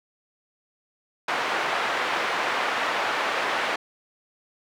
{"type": "band-pass noise", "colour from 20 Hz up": "pink", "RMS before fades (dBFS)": -26, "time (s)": [1.28, 3.76], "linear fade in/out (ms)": 5, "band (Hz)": [700, 2300], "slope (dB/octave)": 12, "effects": []}